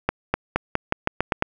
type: accelerating click train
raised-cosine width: 0.5 ms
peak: -4 dBFS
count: 9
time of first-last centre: 0.09-1.424 s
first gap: 250 ms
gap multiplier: 0.88
effects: none